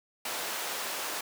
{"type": "high-pass noise", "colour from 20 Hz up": "pink", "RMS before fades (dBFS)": -35, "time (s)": [0.25, 1.21], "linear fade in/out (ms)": 5, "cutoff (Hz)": 560, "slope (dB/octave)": 12, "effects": []}